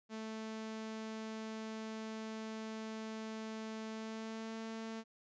sawtooth tone with pitch glide, 220 to 223.6 Hz, A3 to A3, 0 to +28 cents, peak -38 dBFS, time 0.09-5.04 s, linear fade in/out 50 ms, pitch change +28 cents, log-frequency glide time 3.9-4.57 s, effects resampled to 16000 Hz

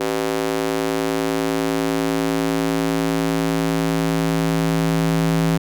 square tone with high-pass filter sweep, 55 Hz, A1, in tune, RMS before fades -20 dBFS, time 0-5.58 s, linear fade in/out 10 ms, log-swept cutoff 370 to 170 Hz, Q 1.9, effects none

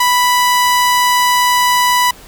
sawtooth tone, 987.8 Hz, B5, in tune, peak -6 dBFS, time 0-2.11 s, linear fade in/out 5 ms, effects pink hiss -39 dBFS RMS until 2.27 s

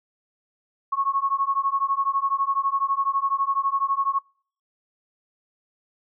sine beating tone pair, 1093 / 1105 Hz, C#6 / C#6, -25 / -6 cents, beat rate 12 Hz, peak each -24 dBFS, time 0.92-4.19 s, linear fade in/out 10 ms, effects noise-tail reverb RT60 0.5 s tail -26 dB re dry

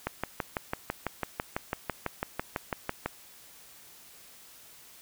click train, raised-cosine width 0.5 ms, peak -14 dBFS, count 19, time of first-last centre 0.07-3.06 s, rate 6.02 Hz, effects white hiss -53 dBFS RMS until 5.01 s

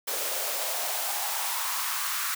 white noise with high-pass filter sweep, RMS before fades -30 dBFS, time 0.07-2.35 s, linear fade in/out 10 ms, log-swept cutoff 480 to 1300 Hz, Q 3.3, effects none

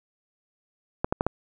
clicks, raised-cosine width 1 ms, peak -9 dBFS, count 4, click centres 1.045 / 1.125 / 1.209 / 1.266 s, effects none

